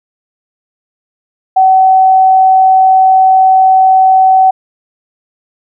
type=tone; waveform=sine; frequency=758 Hz; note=F#5; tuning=42 cents sharp; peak=-3 dBFS; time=1.56-4.51 s; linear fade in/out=10 ms; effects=none

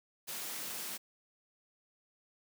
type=high-pass noise; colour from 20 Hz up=white; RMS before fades=-41 dBFS; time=0.27-0.98 s; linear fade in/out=20 ms; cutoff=130 Hz; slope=48 dB/octave; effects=none

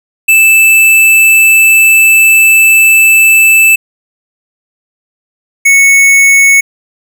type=tone pair in turn; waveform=square; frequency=2637 / 2210 Hz; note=E7 / C#7; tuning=0 / -6 cents; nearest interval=minor third; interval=306 cents; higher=first; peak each=-3 dBFS; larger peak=neither; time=0.28-3.76 / 5.65-6.61 s; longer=first; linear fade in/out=10 ms; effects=none

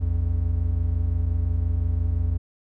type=tone pair together; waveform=triangle; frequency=59.71 / 85.5 Hz; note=A#1 / F2; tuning=+42 / -36 cents; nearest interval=tritone; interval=622 cents; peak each=-23 / -20 dBFS; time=0-2.38 s; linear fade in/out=20 ms; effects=none

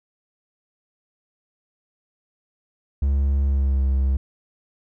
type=tone with pitch glide; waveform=triangle; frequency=69.3 to 66.86 Hz; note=C#2 to C2; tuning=0 to +38 cents; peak=-15 dBFS; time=3.02-4.17 s; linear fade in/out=5 ms; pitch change=-62 cents; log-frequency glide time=3.45-3.84 s; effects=none

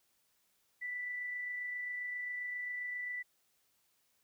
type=tone with amplitude modulation; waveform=sine; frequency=1975.5 Hz; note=B6; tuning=in tune; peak=-36 dBFS; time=0.81-3.23 s; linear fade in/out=20 ms; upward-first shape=sine; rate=27.5 Hz; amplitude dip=25%; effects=white hiss -75 dBFS RMS until 4.23 s

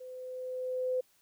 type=tone with level ramp; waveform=sine; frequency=509 Hz; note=C5; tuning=48 cents flat; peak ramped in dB=-43 to -27 dBFS; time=0-1.01 s; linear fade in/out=10 ms; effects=white hiss -68 dBFS RMS until 1.21 s

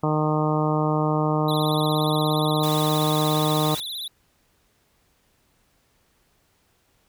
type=harmonic tone; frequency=153.3 Hz; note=D#3; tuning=25 cents flat; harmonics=1 / 2 / 3 / 4 / 5 / 6 / 7 / 8; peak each=-23 / -26 / -28 / -29 / -30 / -31 / -31 / -32 dBFS; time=0.03-3.75 s; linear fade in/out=5 ms
type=tone with vibrato; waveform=square; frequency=3705 Hz; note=A#7; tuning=11 cents flat; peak=-30 dBFS; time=1.48-4.08 s; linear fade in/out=5 ms; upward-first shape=sine; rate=17 Hz; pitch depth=150 cents each way
type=noise; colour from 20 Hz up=white; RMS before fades=-34 dBFS; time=2.63-3.8 s; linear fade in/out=2 ms
effects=pink hiss -65 dBFS RMS until 7.08 s

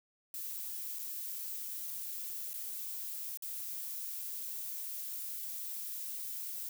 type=noise with dropouts; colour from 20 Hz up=violet; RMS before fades=-41 dBFS; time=0.34-6.69 s; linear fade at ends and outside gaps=1 ms; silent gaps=0.987-0.991 / 2.533-2.54 / 3.373-3.423 s; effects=none

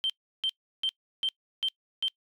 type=tone bursts; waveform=sine; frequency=3129 Hz; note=G7; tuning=4 cents flat; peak=-24 dBFS; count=6; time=0.04-2.082 s; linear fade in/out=0 ms; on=57 ms; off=340 ms; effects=noise-tail reverb RT60 0.1 s tail -25 dB re dry + tanh soft clip ceiling -20 dBFS

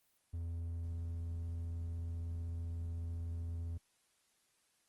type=tone; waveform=triangle; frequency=84 Hz; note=E2; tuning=33 cents sharp; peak=-36 dBFS; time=0.33-3.78 s; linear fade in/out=10 ms; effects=white hiss -75 dBFS RMS until 4.88 s + Opus 24 kbps

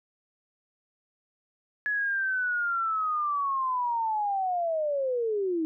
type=linear sweep; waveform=sine; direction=down; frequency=1700 to 309.6 Hz; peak=-25 dBFS; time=1.86-5.65 s; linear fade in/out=0 ms; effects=none

